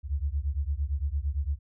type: beating tone pair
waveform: sine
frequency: 67.4 / 76.2 Hz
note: C#2 / D#2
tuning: -48 / -36 cents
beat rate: 8.8 Hz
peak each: -29 / -30 dBFS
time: 0.03-1.59 s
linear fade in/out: 50 ms
effects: none